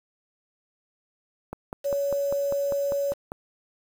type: click train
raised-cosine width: 1 ms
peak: -19 dBFS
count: 10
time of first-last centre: 1.53-3.319 s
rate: 5.03 Hz
type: tone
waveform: sine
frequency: 563 Hz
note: C#5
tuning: 27 cents sharp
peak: -23 dBFS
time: 1.84-3.14 s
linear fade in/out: 20 ms
effects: 7-bit